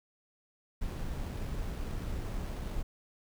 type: noise with sample-and-hold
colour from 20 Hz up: brown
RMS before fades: -36 dBFS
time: 0.81-2.83 s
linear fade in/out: 10 ms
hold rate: 7350 Hz
effects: none